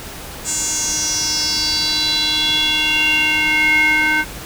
square tone with band-pass filter sweep, 307.6 Hz, D#4, 20 cents flat, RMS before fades -17 dBFS, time 0.44-4.25 s, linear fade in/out 50 ms, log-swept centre 7500 to 1800 Hz, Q 5.9, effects pink hiss -32 dBFS RMS until 4.45 s

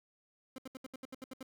30% pulse tone bursts, 261.6 Hz, C4, in tune, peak -40 dBFS, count 10, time 0.56-1.429 s, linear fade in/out 2 ms, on 23 ms, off 71 ms, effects none

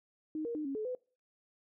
sine tone with pitch steps, 310.5 / 469.8 / 304.3 / 274.5 / 430.9 / 503 Hz, D#4 / A#4 / D#4 / C#4 / A4 / B4, -3 / +13 / -38 / -17 / -36 / +32 cents, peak -34 dBFS, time 0.35-0.95 s, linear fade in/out 2 ms, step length 100 ms, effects noise-tail reverb RT60 0.4 s tail -24 dB re dry

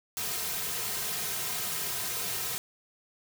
white noise with comb filter, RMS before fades -33 dBFS, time 0.17-2.58 s, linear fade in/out 0 ms, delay 3.5 ms, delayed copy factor -0.9, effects none

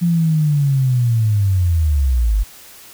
sine linear sweep, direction down, 174.61 to 46.94 Hz, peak -12 dBFS, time 0.01-2.44 s, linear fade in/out 20 ms, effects white hiss -41 dBFS RMS until 2.93 s

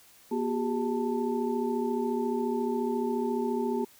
sine tone cluster, 240.1 / 371.9 / 406.2 / 884 Hz, B3 / F#4 / G#4 / A5, -49 / +9 / -38 / +8 cents, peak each -30 / -33 / -31 / -36 dBFS, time 0.31-3.85 s, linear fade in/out 10 ms, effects white hiss -57 dBFS RMS until 3.99 s

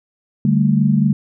sine chord, D suspended fourth, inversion none, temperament just, 146.83 / 195.78 / 220.2 Hz, D3 / G3 / A3, 0 / -2 / +2 cents, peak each -16 dBFS, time 0.45-1.13 s, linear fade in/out 2 ms, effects none

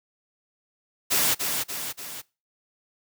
white noise with echo, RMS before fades -22 dBFS, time 1.1-1.35 s, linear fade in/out 20 ms, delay 290 ms, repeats 3, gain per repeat -5 dB, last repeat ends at 2.22 s, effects noise-tail reverb RT60 0.3 s tail -23 dB re dry + high-pass 100 Hz 12 dB/octave

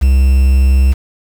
triangle tone with quantisation, 66 Hz, C2, 16 cents sharp, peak -4 dBFS, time 0.01-0.94 s, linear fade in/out 20 ms, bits 5, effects none

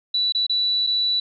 sine tone with dropouts, 3951 Hz, B7, in tune, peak -18 dBFS, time 0.14-1.2 s, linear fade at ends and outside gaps 5 ms, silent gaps 0.323-0.348 / 0.467-0.495 / 0.867-0.871 s, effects none

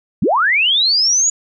sine linear sweep, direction up, 123.47 to 6900 Hz, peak -11 dBFS, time 0.22-1.3 s, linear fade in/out 5 ms, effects none

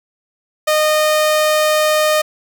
sawtooth tone, 614 Hz, D#5, 23 cents flat, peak -8 dBFS, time 0.67-2.22 s, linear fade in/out 10 ms, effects none

